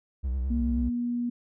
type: tone with vibrato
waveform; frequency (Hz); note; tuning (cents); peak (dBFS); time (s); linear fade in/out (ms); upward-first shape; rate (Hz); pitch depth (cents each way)
triangle; 64.4; C2; -27; -24; 0.23-0.9; 20; sine; 9.4; 100
type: tone with pitch glide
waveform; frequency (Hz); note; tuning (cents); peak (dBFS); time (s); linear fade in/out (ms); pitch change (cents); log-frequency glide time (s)
sine; 235.1 to 240.7; A#3 to B3; +15 to -44; -26; 0.5-1.3; 10; +41; 0.7-0.84
effects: none